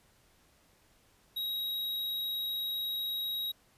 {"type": "tone", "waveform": "square", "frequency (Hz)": 3818, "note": "A#7", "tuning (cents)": 41, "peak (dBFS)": -33, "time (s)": [1.36, 3.52], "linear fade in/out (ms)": 10, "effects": ["pink hiss -66 dBFS RMS until 3.77 s", "resampled to 32000 Hz"]}